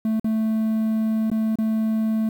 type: tone with dropouts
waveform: triangle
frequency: 220.1 Hz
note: A3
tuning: 1 cent sharp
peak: -17 dBFS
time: 0.05-2.29 s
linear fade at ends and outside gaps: 2 ms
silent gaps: 0.197-0.244 / 1.301-1.315 / 1.556-1.586 s
effects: 8-bit